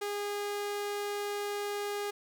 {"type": "tone", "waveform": "sawtooth", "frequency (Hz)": 409.5, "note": "G#4", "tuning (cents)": -24, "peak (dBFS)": -29, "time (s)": [0.01, 2.11], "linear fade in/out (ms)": 10, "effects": []}